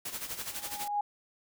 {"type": "noise with tremolo", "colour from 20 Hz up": "white", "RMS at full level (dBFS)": -36, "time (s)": [0.05, 0.88], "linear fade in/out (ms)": 5, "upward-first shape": "sine", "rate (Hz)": 12, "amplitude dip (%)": 70}
{"type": "tone with exponential growth", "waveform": "sine", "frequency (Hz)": 824, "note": "G#5", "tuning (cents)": -14, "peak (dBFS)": -25, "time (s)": [0.41, 1.01], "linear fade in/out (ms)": 5, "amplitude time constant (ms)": 130}
{"effects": []}